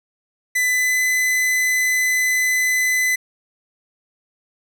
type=tone with pitch glide; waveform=45% pulse; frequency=2000 to 2014 Hz; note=B6 to B6; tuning=+21 to +33 cents; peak=-16 dBFS; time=0.55-3.16 s; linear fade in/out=10 ms; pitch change=+12 cents; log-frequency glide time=0.69-1.01 s; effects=none